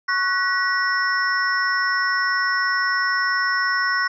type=tone cluster; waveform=sine; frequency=1106 / 1483 / 1921 / 5350 Hz; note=C#6 / F#6 / B6 / E8; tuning=-4 / +4 / -48 / +25 cents; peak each=-24 / -22 / -23 / -29 dBFS; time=0.08-4.08 s; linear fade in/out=10 ms; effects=none